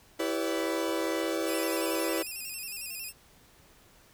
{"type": "chord", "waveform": "40% pulse", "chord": "C# half-diminished seventh", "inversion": "first", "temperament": "equal with one note detuned", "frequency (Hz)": [329.6, 392, 493.9, 569], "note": ["E4", "G4", "B4", "C#5"], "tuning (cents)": [0, 0, 0, 45], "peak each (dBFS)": [-31, -35, -34, -34], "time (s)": [0.19, 2.23], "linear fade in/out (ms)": 10}
{"type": "tone with vibrato", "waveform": "5% pulse", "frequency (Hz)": 2592, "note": "E7", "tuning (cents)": -30, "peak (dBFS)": -28, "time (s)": [1.45, 3.13], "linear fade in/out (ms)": 50, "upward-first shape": "square", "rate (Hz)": 11, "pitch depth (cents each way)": 71}
{"effects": ["pink hiss -59 dBFS RMS until 4.13 s"]}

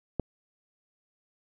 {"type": "click", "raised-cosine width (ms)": 2, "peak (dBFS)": -14, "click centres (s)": 0.197, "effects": []}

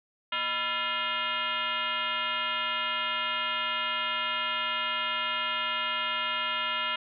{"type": "tone with frequency modulation", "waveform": "sine", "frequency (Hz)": 2109, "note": "C7", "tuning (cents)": 13, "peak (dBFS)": -27, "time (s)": [0.32, 6.96], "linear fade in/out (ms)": 5, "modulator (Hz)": 373, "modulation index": 3.2, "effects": []}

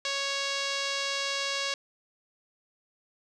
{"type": "tone with low-pass filter", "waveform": "5% pulse", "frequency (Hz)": 554.4, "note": "C#5", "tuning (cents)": 0, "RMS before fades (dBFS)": -31, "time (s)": [0.05, 1.74], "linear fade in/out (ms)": 2, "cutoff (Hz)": 5400, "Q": 1.1, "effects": []}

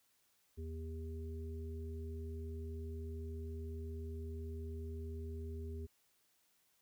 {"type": "harmonic tone", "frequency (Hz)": 80, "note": "D#2", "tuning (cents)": 49, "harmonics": [1, 3, 5], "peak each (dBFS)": [-42, -52, -50], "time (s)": [0.57, 5.87], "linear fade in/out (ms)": 20, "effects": ["white hiss -75 dBFS RMS until 6.81 s"]}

